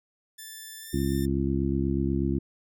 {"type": "tone with pitch glide", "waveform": "5% pulse", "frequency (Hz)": [1760, 1793.9], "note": ["A6", "A6"], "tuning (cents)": [0, 33], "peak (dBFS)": -30, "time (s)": [0.38, 1.26], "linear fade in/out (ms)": 10, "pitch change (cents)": 33, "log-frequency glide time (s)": [0.8, 0.92]}
{"type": "harmonic tone", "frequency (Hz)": 68.2, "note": "C#2", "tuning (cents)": -28, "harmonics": [1, 2, 3, 4, 5], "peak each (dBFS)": [-30, -30, -30, -30, -30], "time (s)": [0.93, 2.39], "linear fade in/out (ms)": 10}
{"effects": []}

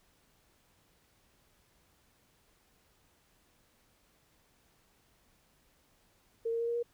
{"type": "tone with pitch steps", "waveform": "sine", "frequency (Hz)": [457.5, 461.7, 466, 470.4, 474.7], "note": ["A#4", "A#4", "A#4", "A#4", "A#4"], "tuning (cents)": [-32, -17, -1, 16, 31], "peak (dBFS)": -30, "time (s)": [6.45, 6.83], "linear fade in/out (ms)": 10, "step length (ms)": 76, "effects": ["pink hiss -69 dBFS RMS until 6.93 s"]}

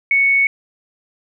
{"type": "tone", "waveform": "sine", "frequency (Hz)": 2217, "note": "C#7", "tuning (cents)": 0, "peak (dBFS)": -11, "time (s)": [0.11, 0.47], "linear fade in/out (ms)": 2, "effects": []}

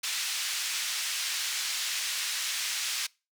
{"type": "band-pass noise", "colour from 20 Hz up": "white", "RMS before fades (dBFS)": -32, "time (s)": [0.03, 3.07], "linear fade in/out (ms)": 10, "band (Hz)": [1900, 6200], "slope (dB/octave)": 12, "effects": ["noise-tail reverb RT60 0.3 s tail -25 dB re dry"]}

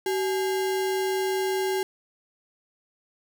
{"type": "tone with sample-and-hold", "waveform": "sine", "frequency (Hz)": 380, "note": "F#4", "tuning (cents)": 46, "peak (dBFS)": -23, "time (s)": [0.06, 1.83], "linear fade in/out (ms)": 2, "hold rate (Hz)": 1225, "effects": []}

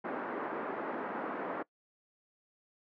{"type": "band-pass noise", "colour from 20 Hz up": "pink", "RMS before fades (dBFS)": -38, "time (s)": [0.04, 1.63], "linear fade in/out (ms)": 10, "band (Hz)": [250, 1600], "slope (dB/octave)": 24, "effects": ["noise-tail reverb RT60 0.1 s tail -22 dB re dry"]}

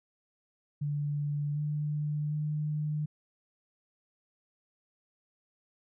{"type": "tone with pitch steps", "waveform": "sine", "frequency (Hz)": [146, 149.2, 151], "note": ["D3", "D3", "D3"], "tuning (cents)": [-10, 28, 48], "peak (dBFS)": -29, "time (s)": [0.81, 3.06], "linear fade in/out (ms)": 10, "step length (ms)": 750, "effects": []}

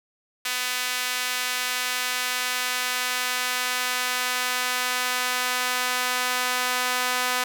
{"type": "tone with high-pass filter sweep", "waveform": "sawtooth", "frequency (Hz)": 250.4, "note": "B3", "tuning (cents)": 24, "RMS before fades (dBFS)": -26, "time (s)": [0.45, 7.44], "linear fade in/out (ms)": 5, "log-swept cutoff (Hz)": [2000, 1100], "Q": 0.83, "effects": []}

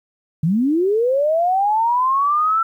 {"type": "linear sweep", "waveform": "sine", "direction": "up", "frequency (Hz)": [146.83, 1348], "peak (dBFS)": -14, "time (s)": [0.43, 2.63], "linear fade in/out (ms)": 5, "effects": ["9-bit"]}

